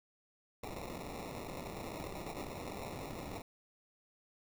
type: noise with sample-and-hold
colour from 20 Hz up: blue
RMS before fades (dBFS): -44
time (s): 0.63-3.42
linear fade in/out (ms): 5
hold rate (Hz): 1575
effects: none